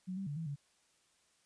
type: tone with pitch steps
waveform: sine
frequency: 184.6 / 194.5 / 144.8 / 163.1 / 142.7 Hz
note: F#3 / G3 / D3 / E3 / D3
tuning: -4 / -13 / -24 / -18 / -49 cents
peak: -37 dBFS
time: 0.07-0.56 s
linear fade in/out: 20 ms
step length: 98 ms
effects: white hiss -72 dBFS RMS until 1.45 s + resampled to 22050 Hz